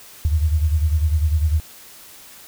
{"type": "beating tone pair", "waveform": "sine", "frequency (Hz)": [76, 86], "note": ["D#2", "F2"], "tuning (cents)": [-40, -26], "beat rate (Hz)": 10, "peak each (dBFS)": [-16, -22], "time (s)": [0.25, 1.6], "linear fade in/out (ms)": 0, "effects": ["white hiss -43 dBFS RMS until 2.47 s"]}